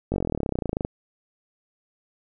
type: slowing click train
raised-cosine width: 2 ms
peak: -12 dBFS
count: 26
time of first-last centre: 0.12-0.849 s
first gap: 20 ms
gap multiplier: 1.03
effects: none